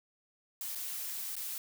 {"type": "noise with dropouts", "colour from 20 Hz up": "blue", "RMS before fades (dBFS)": -39, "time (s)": [0.61, 1.58], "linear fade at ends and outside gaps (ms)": 1, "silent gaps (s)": [[0.75, 0.756], [1.355, 1.365]], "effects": []}